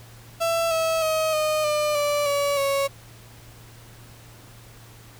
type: tone with pitch steps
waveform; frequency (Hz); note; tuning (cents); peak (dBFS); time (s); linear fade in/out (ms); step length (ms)
35% pulse; 667 / 649.5 / 632.5 / 615.9 / 599.7 / 584 / 568.7 / 553.8; E5 / E5 / D#5 / D#5 / D5 / D5 / C#5 / C#5; +20 / -26 / +28 / -18 / +36 / -10 / +44 / -2; -19; 0.4-2.88; 20; 310
effects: added 115 Hz sine -47 dBFS peak until 5.19 s + pink hiss -49 dBFS RMS until 5.19 s